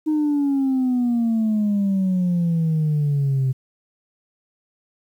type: exponential sweep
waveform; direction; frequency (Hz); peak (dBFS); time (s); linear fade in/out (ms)
sine; down; 311.7 to 129.6; -15; 0.06-3.53; 20
effects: tanh soft clip ceiling -15 dBFS + 9-bit